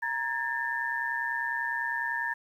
sine tone cluster, 937 / 1658 / 1788 Hz, A#5 / G#6 / A6, +9 / -3 / +27 cents, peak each -34 / -34 / -31 dBFS, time 0.02-2.34 s, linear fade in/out 10 ms, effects 10-bit

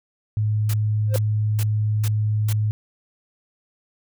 sine tone, 106.7 Hz, G#2, 47 cents sharp, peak -18 dBFS, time 0.37-2.71 s, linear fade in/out 0 ms
white noise bursts, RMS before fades -32 dBFS, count 5, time 0.69-2.53 s, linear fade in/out 5 ms, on 48 ms, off 400 ms
triangle tone with exponential growth, 523.3 Hz, C5, in tune, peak -15 dBFS, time 1.07-1.16 s, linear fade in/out 0 ms, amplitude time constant 18 ms
effects none

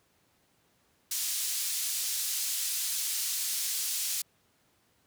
pink band-pass noise, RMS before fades -32 dBFS, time 1.11-4.22 s, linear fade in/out 5 ms, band 5200 to 16000 Hz, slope 12 dB/octave, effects pink hiss -69 dBFS RMS until 5.06 s + high-pass 80 Hz 12 dB/octave

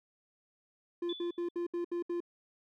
triangle tone bursts, 346.6 Hz, F4, 13 cents flat, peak -30 dBFS, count 7, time 1.02-2.204 s, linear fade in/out 5 ms, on 110 ms, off 69 ms
sine tone with exponential decay, 3467 Hz, A7, 26 cents flat, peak -37 dBFS, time 1.09-1.51 s, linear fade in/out 5 ms, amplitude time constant 91 ms
effects none

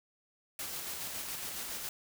white noise with tremolo, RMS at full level -39 dBFS, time 0.59-1.89 s, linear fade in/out 2 ms, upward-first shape square, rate 7.2 Hz, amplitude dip 25%, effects none

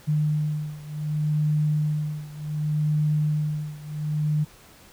sine beating tone pair, 151.1 / 151.77 Hz, D3 / D#3, +50 / -43 cents, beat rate 0.67 Hz, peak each -24 / -26 dBFS, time 0.07-4.45 s, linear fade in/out 20 ms, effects pink hiss -51 dBFS RMS until 4.92 s

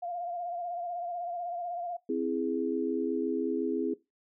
sine tone with vibrato, 698.5 Hz, F5, in tune, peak -33 dBFS, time 0.02-1.97 s, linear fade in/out 10 ms, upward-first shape sine, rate 16 Hz, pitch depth 48 cents each way
sine chord, C augmented, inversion none, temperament equal, 261.6 / 329.6 / 415.3 Hz, C4 / E4 / G#4, 0 / 0 / 0 cents, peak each -32 dBFS, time 2.09-3.94 s, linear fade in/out 5 ms
effects noise-tail reverb RT60 0.2 s tail -19 dB re dry

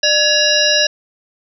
harmonic tone with a mistuned harmonic, 561 Hz, C#5, 21 cents sharp, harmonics 1 / 3 / 5 / 7 / 9 / 10, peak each -18 / -18 / -18 / -18 / -18 / -18 dBFS, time 0.03-0.87 s, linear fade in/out 5 ms, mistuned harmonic 1, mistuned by +120 cents, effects none

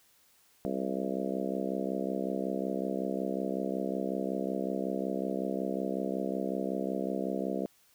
harmonic tone with a mistuned harmonic, 65.41 Hz, C2, in tune, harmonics 3 / 4 / 5 / 6 / 7 / 8 / 9 / 10, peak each -36 / -37 / -38 / -39 / -39 / -40 / -41 / -41 dBFS, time 0.65-7.66 s, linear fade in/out 0 ms, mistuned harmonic 10, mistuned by +35 cents, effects white hiss -65 dBFS RMS until 7.94 s

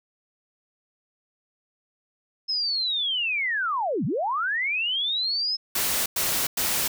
sine linear two-way sweep, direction down then up, 5220 to 120.7 to 5220 Hz, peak -23 dBFS, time 2.48-5.57 s, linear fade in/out 20 ms, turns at 4.05 s
white noise bursts, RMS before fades -25 dBFS, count 3, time 5.75-6.88 s, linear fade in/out 5 ms, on 310 ms, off 100 ms
effects none

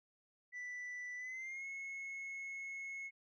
sine tone with pitch glide, 1977 to 2181 Hz, B6 to C#7, +1 to -29 cents, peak -40 dBFS, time 0.52-3.11 s, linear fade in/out 50 ms, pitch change +170 cents, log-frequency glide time 1.17-1.66 s, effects tanh soft clip ceiling -42 dBFS

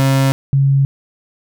35% pulse / sine tone pair in turn, 135.1 / 137.54 Hz, C#3 / C#3, -44 / -13 cents, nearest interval unison, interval 31 cents, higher second, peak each -9 dBFS, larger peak neither, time 0-0.32 / 0.53-0.85 s, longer neither, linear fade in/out 0 ms, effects none

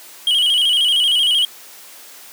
triangle tone with vibrato, 3087 Hz, G7, 27 cents flat, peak -11 dBFS, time 0.27-1.45 s, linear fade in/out 2 ms, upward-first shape square, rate 13 Hz, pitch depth 74 cents each way, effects white hiss -40 dBFS RMS until 2.32 s + high-pass 300 Hz 12 dB/octave

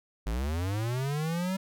square linear sweep, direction up, 50 to 193.5 Hz, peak -29 dBFS, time 0.26-1.57 s, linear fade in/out 10 ms, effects none

